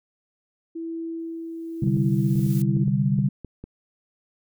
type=tone with tremolo; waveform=sine; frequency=329.6 Hz; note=E4; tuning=in tune; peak=-28 dBFS; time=0.75-2.84 s; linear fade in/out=10 ms; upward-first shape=sine; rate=0.96 Hz; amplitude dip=30%
type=noise with exponential growth; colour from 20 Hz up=blue; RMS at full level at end=-39 dBFS; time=1.19-2.62 s; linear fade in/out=1 ms; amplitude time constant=310 ms
type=chord; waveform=sine; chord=C suspended second; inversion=none; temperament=equal; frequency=130.81 / 146.83 / 196 Hz; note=C3 / D3 / G3; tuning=0 / 0 / 0 cents; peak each=-23 dBFS; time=1.82-3.29 s; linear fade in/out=5 ms
type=clicks; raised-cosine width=3 ms; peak=-24 dBFS; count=11; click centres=1.839 / 1.873 / 1.97 / 2.357 / 2.395 / 2.464 / 2.768 / 2.88 / 3.189 / 3.447 / 3.64 s
effects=none